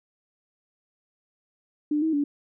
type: tone with pitch steps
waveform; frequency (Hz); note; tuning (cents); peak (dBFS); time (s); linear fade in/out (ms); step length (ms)
sine; 297.9 / 319 / 288.1; D4 / D#4 / D4; +25 / +43 / -33; -21; 1.91-2.24; 5; 110
effects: none